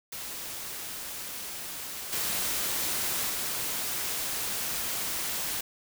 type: noise with level steps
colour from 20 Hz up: white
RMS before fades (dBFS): -38 / -30 / -32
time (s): 0.12-5.61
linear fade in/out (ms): 5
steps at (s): 2.12 / 3.29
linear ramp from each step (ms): 10
effects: none